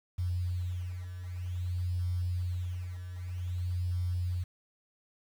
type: beating tone pair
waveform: sine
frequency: 89 / 89.52 Hz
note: F2 / F2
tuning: +33 / +43 cents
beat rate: 0.52 Hz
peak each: -38 / -32 dBFS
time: 0.18-4.44 s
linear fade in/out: 10 ms
effects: 9-bit